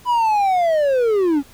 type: linear sweep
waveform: triangle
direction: down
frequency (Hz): 998 to 266.9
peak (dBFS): -12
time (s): 0.05-1.43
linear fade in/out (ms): 50
effects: pink hiss -47 dBFS RMS until 1.53 s